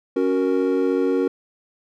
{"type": "chord", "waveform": "triangle", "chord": "F# major", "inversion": "second", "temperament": "equal with one note detuned", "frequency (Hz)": [276.4, 370, 466.2], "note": ["C#4", "F#4", "A#4"], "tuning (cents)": [-5, 0, 0], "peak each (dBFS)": -20, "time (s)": [0.16, 1.28], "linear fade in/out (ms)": 5, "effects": []}